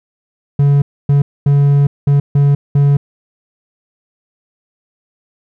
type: tone bursts at uneven times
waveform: triangle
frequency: 142 Hz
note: C#3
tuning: 42 cents sharp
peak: -5 dBFS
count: 6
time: 0.59-0.82 / 1.09-1.22 / 1.46-1.87 / 2.07-2.2 / 2.35-2.55 / 2.75-2.97 s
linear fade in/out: 5 ms
effects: none